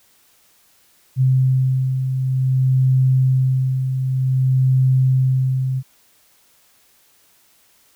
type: beating tone pair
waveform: sine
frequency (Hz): 130 / 130.54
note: C3 / C3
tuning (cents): -11 / -4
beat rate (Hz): 0.54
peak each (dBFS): -23 / -14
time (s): 1.16-5.83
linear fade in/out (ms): 50
effects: white hiss -56 dBFS RMS until 7.95 s